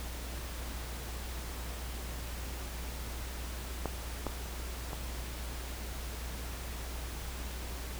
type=clicks; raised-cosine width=1 ms; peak=-18 / -20 / -24 dBFS; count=3; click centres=3.857 / 4.267 / 4.932 s; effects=added 60 Hz sine -39 dBFS peak until 7.99 s + pink hiss -44 dBFS RMS until 7.99 s